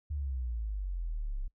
sine exponential sweep, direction down, 75.6 to 31.86 Hz, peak -32 dBFS, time 0.1-1.48 s, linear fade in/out 10 ms, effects noise-tail reverb RT60 0.1 s tail -23 dB re dry

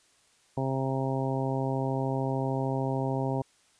harmonic tone, 133.4 Hz, C3, 34 cents sharp, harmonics 1 / 2 / 3 / 4 / 5 / 6 / 7, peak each -30 / -33 / -35 / -36 / -37 / -38 / -38 dBFS, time 0.57-3.42 s, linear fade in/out 5 ms, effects white hiss -64 dBFS RMS until 3.79 s + resampled to 22050 Hz

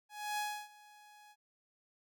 sawtooth tone with ADSR envelope, 837 Hz, G#5, 13 cents sharp, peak -30 dBFS, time 0.09-1.36 s, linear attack 290 ms, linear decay 300 ms, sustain -23 dB, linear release 52 ms, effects none

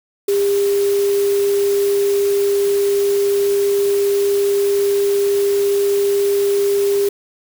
sine tone in noise, 401.3 Hz, G4, 41 cents sharp, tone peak -13 dBFS, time 0.28-7.09 s, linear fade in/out 5 ms, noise white, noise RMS -30 dBFS, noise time 0.28-7.09 s, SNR +14 dB, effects none

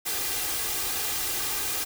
white noise with comb filter, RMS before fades -29 dBFS, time 0.05-1.85 s, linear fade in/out 20 ms, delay 2.5 ms, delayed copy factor +0.6, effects none

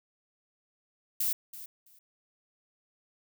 violet noise with echo, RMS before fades -29 dBFS, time 1.2-1.33 s, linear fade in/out 5 ms, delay 330 ms, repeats 2, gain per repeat -15 dB, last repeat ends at 1.99 s, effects none

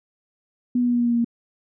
sine tone with pitch steps, 245.8 / 244.1 / 242.4 / 240.7 / 239.1 / 237.4 / 235.8 / 234.2 Hz, B3 / B3 / B3 / B3 / A#3 / A#3 / A#3 / A#3, -8 / -20 / -32 / -44 / +44 / +32 / +20 / +8 cents, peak -17 dBFS, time 0.75-1.246 s, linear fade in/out 5 ms, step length 62 ms, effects none

